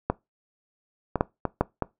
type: clicks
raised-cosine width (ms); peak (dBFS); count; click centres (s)
1; -8 / -10 / -6 / -10 / -6 / -10; 6; 0.1 / 1.157 / 1.209 / 1.453 / 1.61 / 1.823
effects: noise-tail reverb RT60 0.2 s tail -21 dB re dry